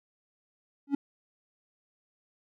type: tone with exponential growth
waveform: triangle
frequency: 280.8 Hz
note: C#4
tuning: 22 cents sharp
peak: -18 dBFS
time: 0.87-0.95 s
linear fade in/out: 5 ms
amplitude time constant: 16 ms
effects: none